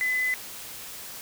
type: tone in noise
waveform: sine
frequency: 2014 Hz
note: B6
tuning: 33 cents sharp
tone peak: -23 dBFS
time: 0.01-0.34 s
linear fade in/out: 0 ms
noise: white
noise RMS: -40 dBFS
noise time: 0-1.21 s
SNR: +14 dB
effects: none